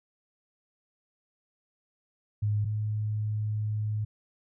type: tone pair in turn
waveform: sine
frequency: 104.8 / 106.69 Hz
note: G#2 / G#2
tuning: +16 / +47 cents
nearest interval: unison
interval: 31 cents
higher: second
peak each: -24 / -27 dBFS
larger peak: first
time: 2.42-2.65 / 2.65-4.05 s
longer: second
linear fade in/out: 10 ms
effects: none